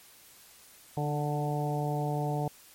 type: harmonic tone with a mistuned harmonic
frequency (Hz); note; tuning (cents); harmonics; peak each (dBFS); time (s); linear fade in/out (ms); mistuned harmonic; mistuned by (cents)
147.4; D3; +7; 1 / 2 / 3 / 4 / 5 / 6; -30 / -38 / -37 / -39 / -35 / -40; 0.97-2.48; 2; 2; +20
effects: white hiss -55 dBFS RMS until 2.74 s + MP3 64 kbps